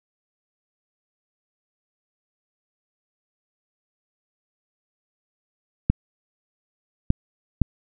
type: clicks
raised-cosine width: 5 ms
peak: -4 dBFS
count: 3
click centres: 5.9 / 7.104 / 7.617 s
effects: none